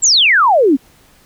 sine exponential sweep, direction down, 7902 to 247.1 Hz, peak -7 dBFS, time 0.02-0.77 s, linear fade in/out 20 ms, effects pink hiss -49 dBFS RMS until 1.25 s

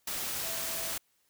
sine tone in noise, 659 Hz, E5, 1 cent flat, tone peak -45 dBFS, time 0.43-0.92 s, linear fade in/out 5 ms, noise white, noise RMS -35 dBFS, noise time 0.07-0.98 s, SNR -13 dB, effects white hiss -72 dBFS RMS until 1.29 s

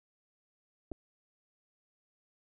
clicks, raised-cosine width 2 ms, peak -28 dBFS, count 2, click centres 0.916 / 0.919 s, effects none

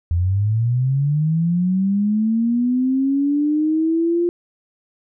sine linear sweep, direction up, 82.6 to 349.7 Hz, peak -15 dBFS, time 0.11-4.29 s, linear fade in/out 0 ms, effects none

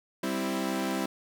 sawtooth chord, C major, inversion second, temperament equal, 196 / 261.6 / 329.6 Hz, G3 / C4 / E4, 0 / 0 / 0 cents, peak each -29 dBFS, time 0.23-1.06 s, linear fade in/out 5 ms, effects none

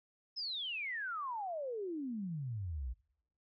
sine exponential sweep, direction down, 5280 to 55.9 Hz, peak -37 dBFS, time 0.36-2.94 s, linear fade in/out 20 ms, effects noise-tail reverb RT60 0.8 s tail -25 dB re dry

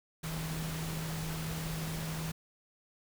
sine tone in noise, 160 Hz, D#3, 49 cents sharp, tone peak -36 dBFS, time 0.23-2.32 s, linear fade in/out 10 ms, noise pink, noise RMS -41 dBFS, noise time 0.23-2.32 s, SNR +2 dB, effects none

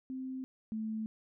sine tone pair in turn, 260.6 / 219.1 Hz, C4 / A3, -7 / -7 cents, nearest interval minor third, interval 300 cents, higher first, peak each -37 / -34 dBFS, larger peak second, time 0.1-0.44 / 0.72-1.06 s, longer neither, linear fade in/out 0 ms, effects none

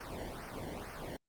brown noise with flanger, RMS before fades -43 dBFS, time 0-1.17 s, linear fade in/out 10 ms, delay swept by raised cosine 0.26 to 0.81 ms, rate 2.2 Hz, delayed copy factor -0.85, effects Opus 48 kbps

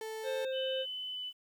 35% pulse tone, 440 Hz, A4, in tune, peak -37 dBFS, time 0.01-0.45 s, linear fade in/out 2 ms
harmonic tone, 525 Hz, C5, 6 cents sharp, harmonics 1 / 3 / 5 / 7, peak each -33 / -47 / -50 / -47 dBFS, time 0.23-0.86 s, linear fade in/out 50 ms
sine tone with pitch glide, 3016 to 2997 Hz, F#7 to F#7, +32 to +22 cents, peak -37 dBFS, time 0.52-1.33 s, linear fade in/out 50 ms, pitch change -10 cents, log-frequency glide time 1.1-1.21 s
effects 11-bit

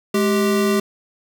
square tone pair together, 210.4 / 392 Hz, G#3 / G4, +23 / 0 cents, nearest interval major seventh, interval 1077 cents, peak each -19 dBFS, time 0.14-0.8 s, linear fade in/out 5 ms, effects none

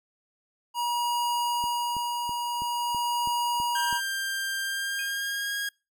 square tone with tremolo, 957 Hz, A#5, 45 cents sharp, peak -25 dBFS, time 0.74-4.01 s, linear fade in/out 50 ms, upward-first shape sine, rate 0.47 Hz, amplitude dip 35%
click train, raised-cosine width 3 ms, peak -29 dBFS, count 8, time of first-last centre 1.64-3.928 s, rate 3.06 Hz
sawtooth tone with pitch glide, 1587 to 1635.4 Hz, G6 to G#6, +21 to -27 cents, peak -25 dBFS, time 3.75-5.69 s, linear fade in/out 5 ms, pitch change +52 cents, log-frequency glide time 4.61-5.55 s
sine tone with exponential decay, 2489 Hz, D#7, in tune, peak -34 dBFS, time 4.99-5.17 s, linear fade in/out 1 ms, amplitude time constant 37 ms
effects noise-tail reverb RT60 0.3 s tail -26 dB re dry

